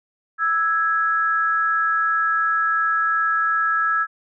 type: tone pair together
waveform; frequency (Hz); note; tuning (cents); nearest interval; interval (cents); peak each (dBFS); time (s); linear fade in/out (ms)
sine; 1318.5 / 1661.2; E6 / G#6; 0 / 0; major third; 400; -19 / -21; 0.38-4.07; 50
effects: none